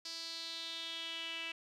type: tone with band-pass filter sweep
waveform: sawtooth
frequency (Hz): 330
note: E4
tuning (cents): +2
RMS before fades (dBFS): -43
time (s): 0.05-1.52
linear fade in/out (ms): 5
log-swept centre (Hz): 4800 to 2700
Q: 5.1
effects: none